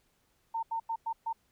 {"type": "tone bursts at uneven times", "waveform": "sine", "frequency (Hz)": 908, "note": "A#5", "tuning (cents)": -46, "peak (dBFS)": -30, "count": 5, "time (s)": [[0.54, 0.63], [0.71, 0.8], [0.89, 0.96], [1.06, 1.13], [1.26, 1.33]], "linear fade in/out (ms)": 10, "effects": ["pink hiss -72 dBFS RMS until 1.51 s"]}